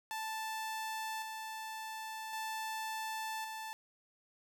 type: tone with tremolo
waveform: sawtooth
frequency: 880 Hz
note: A5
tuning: in tune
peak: -34 dBFS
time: 0.11-3.73 s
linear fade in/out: 0 ms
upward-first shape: square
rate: 0.45 Hz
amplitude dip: 35%
effects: none